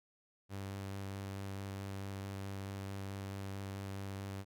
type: tone with vibrato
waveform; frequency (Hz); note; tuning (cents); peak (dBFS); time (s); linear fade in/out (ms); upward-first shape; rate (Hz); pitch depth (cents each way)
sawtooth; 98; G2; 0; -37; 0.49-4.45; 50; square; 4.6; 8
effects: none